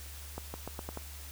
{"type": "accelerating click train", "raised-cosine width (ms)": 1, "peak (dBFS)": -24, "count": 6, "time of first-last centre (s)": [0.38, 0.973], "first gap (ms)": 160, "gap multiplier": 0.85, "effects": ["added 72 Hz sine -45 dBFS peak until 1.31 s", "white hiss -49 dBFS RMS until 1.31 s"]}